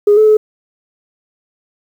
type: tone with pitch steps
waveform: sine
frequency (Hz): 413 / 431.8 / 428.7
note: G#4 / A4 / A4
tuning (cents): -10 / -33 / -45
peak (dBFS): -4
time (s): 0.07-0.37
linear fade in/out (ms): 5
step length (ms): 100
effects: tanh soft clip ceiling -1 dBFS + 7-bit